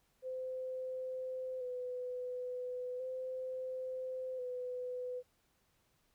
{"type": "tone with vibrato", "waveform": "sine", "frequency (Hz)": 507, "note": "B4", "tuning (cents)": 45, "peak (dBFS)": -38, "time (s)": [0.22, 5.23], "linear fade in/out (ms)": 50, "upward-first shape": "square", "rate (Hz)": 0.36, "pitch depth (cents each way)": 26, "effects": ["pink hiss -75 dBFS RMS until 6.14 s"]}